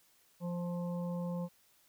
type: harmonic tone with a mistuned harmonic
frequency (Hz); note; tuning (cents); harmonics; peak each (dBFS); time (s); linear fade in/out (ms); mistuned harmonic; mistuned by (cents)
174.61; F3; 0; 1 / 3 / 5 / 6; -35 / -42 / -51 / -53; 0.4-1.49; 50; 6; +19
effects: white hiss -68 dBFS RMS until 1.88 s

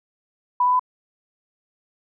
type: tone with pitch steps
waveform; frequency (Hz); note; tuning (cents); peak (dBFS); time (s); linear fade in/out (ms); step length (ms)
sine; 987.8 / 995.8 / 1003.9; B5 / B5 / B5; 0 / +14 / +28; -15; 0.6-0.795; 5; 65
effects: none

